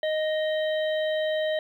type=harmonic tone with a mistuned harmonic; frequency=622 Hz; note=D#5; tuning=1 cent flat; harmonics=1 / 3 / 5 / 6; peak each=-24 / -34 / -38 / -40 dBFS; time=0.03-1.59 s; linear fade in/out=2 ms; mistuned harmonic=6; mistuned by=+50 cents; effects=10-bit